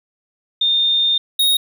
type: tone pair in turn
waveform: sine / square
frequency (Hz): 3635 / 3748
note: A#7 / A#7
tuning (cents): -44 / +9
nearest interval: minor second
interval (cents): 53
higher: second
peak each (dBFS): -13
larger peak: neither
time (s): 0.61-1.18 / 1.39-1.57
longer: first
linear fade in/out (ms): 5
effects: 9-bit